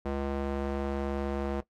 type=tone with band-pass filter; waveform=square; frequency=69.3 Hz; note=C#2; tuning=in tune; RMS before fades=-32 dBFS; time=0.05-1.61 s; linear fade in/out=10 ms; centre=490 Hz; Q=0.78; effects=noise-tail reverb RT60 0.1 s tail -18 dB re dry + AAC 64 kbps